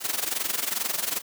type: noise with amplitude modulation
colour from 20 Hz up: white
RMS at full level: -25 dBFS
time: 0-1.22 s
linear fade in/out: 50 ms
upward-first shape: sine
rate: 22.4 Hz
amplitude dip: 80%
effects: high-pass 200 Hz 12 dB/octave